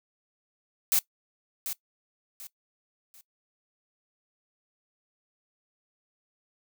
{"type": "noise with echo", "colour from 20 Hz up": "blue", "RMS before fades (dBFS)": -23, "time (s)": [0.92, 0.99], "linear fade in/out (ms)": 0, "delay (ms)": 740, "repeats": 3, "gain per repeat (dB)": -10, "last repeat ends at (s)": 3.21, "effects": ["noise-tail reverb RT60 0.1 s tail -20 dB re dry"]}